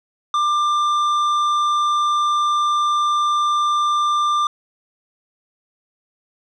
triangle tone with tanh clipping, 1190 Hz, D6, 22 cents sharp, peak -17 dBFS, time 0.34-4.47 s, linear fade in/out 2 ms, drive 13 dB, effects none

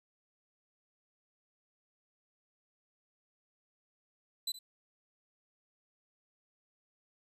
sawtooth tone with echo, 4004 Hz, B7, 23 cents sharp, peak -30 dBFS, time 4.47-4.52 s, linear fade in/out 5 ms, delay 70 ms, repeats 1, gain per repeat -15 dB, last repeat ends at 4.59 s, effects resampled to 32000 Hz + 12-bit

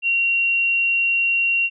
sine tone, 2750 Hz, F7, 27 cents flat, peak -16 dBFS, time 0.02-1.7 s, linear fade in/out 50 ms, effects none

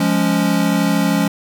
square chord, Db major, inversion first, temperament equal, 174.61 / 207.7 / 277.2 Hz, F3 / Ab3 / Db4, 0 / 0 / 0 cents, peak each -19 dBFS, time 0-1.28 s, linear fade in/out 5 ms, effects none

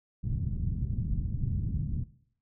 white low-pass noise, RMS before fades -31 dBFS, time 0.23-2.04 s, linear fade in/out 10 ms, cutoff 150 Hz, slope 24 dB/octave, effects noise-tail reverb RT60 0.6 s tail -17 dB re dry

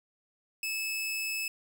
sawtooth tone, 2605 Hz, E7, 21 cents flat, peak -28 dBFS, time 0.63-1.48 s, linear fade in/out 2 ms, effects none

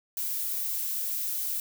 violet noise, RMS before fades -31 dBFS, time 0.17-1.6 s, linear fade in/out 2 ms, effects none

